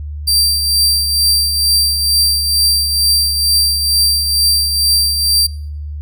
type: tone with tremolo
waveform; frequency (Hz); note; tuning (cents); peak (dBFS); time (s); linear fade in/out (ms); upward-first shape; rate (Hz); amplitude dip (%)
sawtooth; 4699; D8; 0; -6; 0.27-5.47; 10; triangle; 2.2; 55
effects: noise-tail reverb RT60 0.6 s tail -23 dB re dry + added 74 Hz sine -22 dBFS peak until 6.01 s